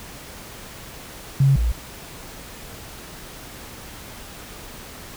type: tone pair in turn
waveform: sine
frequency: 136.8 / 57.64 Hz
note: C#3 / A#1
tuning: -23 / -19 cents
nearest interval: octave + minor third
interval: 1496 cents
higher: first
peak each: -12 / -17 dBFS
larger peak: first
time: 1.4-1.56 / 1.56-1.72 s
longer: neither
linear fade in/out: 5 ms
effects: pink hiss -39 dBFS RMS until 5.16 s